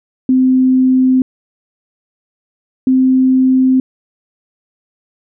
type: tone pair in turn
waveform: sine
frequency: 258.3 / 259.7 Hz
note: C4 / C4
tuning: -22 / -13 cents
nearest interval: unison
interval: 9 cents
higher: second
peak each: -7 dBFS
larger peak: neither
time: 0.29-1.22 / 2.87-3.8 s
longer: neither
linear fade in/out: 2 ms
effects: none